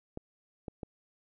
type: clicks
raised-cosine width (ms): 2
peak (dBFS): -25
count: 3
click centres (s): 0.174 / 0.682 / 0.832
effects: none